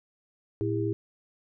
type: tone cluster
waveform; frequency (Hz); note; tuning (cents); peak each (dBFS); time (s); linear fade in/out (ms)
sine; 113.1 / 328 / 401.8; A2 / E4 / G4; +48 / -9 / +43; -30; 0.61-0.93; 0
effects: none